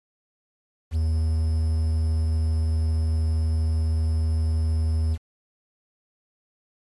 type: tone with quantisation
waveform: triangle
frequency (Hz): 79.8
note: D#2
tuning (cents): +44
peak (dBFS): -18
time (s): 0.91-5.18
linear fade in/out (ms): 50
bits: 8
effects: AAC 32 kbps